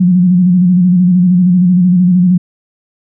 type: tone with vibrato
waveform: sine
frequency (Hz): 180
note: F#3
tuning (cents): -47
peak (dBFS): -5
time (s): 0-2.38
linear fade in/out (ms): 10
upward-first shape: square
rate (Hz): 13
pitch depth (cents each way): 48
effects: none